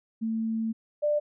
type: tone pair in turn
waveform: sine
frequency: 223.6 / 593.3 Hz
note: A3 / D5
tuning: +28 / +18 cents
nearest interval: octave + perfect fourth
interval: 1690 cents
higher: second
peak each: -26 / -22 dBFS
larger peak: second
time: 0.21-0.73 / 1.02-1.2 s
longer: first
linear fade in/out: 20 ms
effects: none